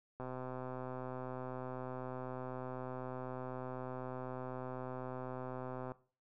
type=click train; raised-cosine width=1 ms; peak=-30 dBFS; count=733; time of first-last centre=0.2-5.919 s; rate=128 Hz; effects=noise-tail reverb RT60 0.4 s tail -18 dB re dry